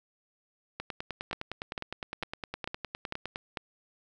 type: two click trains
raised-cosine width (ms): 0.3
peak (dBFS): -17 / -19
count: 6 / 26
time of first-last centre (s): 1.33-3.572 / 0.8-3.359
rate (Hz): 2.23 / 9.77
effects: none